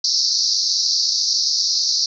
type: band-pass noise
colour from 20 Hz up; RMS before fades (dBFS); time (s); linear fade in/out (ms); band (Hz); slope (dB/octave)
white; -19; 0.04-2.06; 5; 4200 to 5800; 96
effects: none